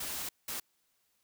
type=noise bursts at uneven times; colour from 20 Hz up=white; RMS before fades=-38 dBFS; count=2; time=0-0.29 / 0.48-0.6 s; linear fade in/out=5 ms; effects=white hiss -75 dBFS RMS until 1.23 s